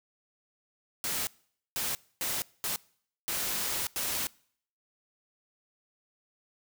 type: noise bursts at uneven times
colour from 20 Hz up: white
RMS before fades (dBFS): -32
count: 6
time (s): 1.04-1.27 / 1.76-1.95 / 2.21-2.42 / 2.64-2.76 / 3.28-3.87 / 3.96-4.27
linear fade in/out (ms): 0
effects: noise-tail reverb RT60 0.6 s tail -24 dB re dry